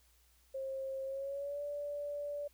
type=tone with pitch glide; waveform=sine; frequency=535 to 580.1 Hz; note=C5 to D5; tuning=+38 to -21 cents; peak=-37 dBFS; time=0.54-2.48 s; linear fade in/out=10 ms; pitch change=+141 cents; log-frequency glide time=1.05-1.62 s; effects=added 60 Hz sine -68 dBFS peak until 2.53 s + white hiss -70 dBFS RMS until 2.53 s